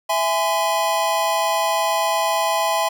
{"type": "chord", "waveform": "square", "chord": "E augmented", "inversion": "none", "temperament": "equal with one note detuned", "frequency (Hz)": [659.3, 830.6, 1022.6], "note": ["E5", "G#5", "B#5"], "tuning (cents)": [0, 0, -40], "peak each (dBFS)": -23, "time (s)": [0.09, 2.89], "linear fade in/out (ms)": 10, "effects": []}